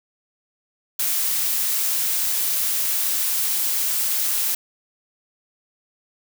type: noise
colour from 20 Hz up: blue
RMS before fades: -22 dBFS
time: 0.99-4.55 s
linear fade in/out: 5 ms
effects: none